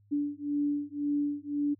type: beating tone pair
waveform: sine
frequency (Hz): 289.2 / 291.1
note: D4 / D4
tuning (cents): -27 / -15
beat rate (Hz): 1.9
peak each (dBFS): -31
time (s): 0.11-1.75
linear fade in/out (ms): 20
effects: added 102 Hz sine -60 dBFS peak until 1.79 s